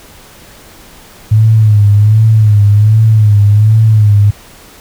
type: tone with vibrato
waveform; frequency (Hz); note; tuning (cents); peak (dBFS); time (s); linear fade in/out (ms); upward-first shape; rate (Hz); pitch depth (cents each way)
sine; 106.5; G#2; +44; -3; 1.31-4.31; 10; sine; 1.3; 71
effects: pink hiss -37 dBFS RMS until 4.8 s